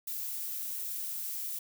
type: noise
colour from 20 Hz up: violet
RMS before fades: -37 dBFS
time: 0.07-1.59 s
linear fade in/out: 5 ms
effects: none